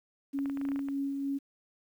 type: tone with tremolo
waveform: sine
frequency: 277.2 Hz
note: C#4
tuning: in tune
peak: -29 dBFS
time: 0.33-1.39 s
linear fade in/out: 20 ms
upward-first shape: sine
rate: 3.3 Hz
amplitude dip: 30%
type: clicks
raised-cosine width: 0.5 ms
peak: -30 dBFS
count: 11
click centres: 0.389 / 0.458 / 0.498 / 0.573 / 0.614 / 0.652 / 0.688 / 0.718 / 0.76 / 0.792 / 0.886 s
effects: 10-bit